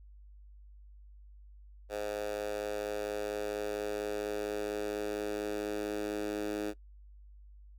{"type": "tone with high-pass filter sweep", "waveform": "10% pulse", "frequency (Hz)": 104.3, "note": "G#2", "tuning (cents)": 8, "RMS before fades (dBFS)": -36, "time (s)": [1.89, 6.74], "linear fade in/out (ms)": 50, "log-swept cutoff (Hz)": [510, 330], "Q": 2.8, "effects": ["noise-tail reverb RT60 0.1 s tail -20 dB re dry", "added 50 Hz sine -51 dBFS peak until 7.78 s"]}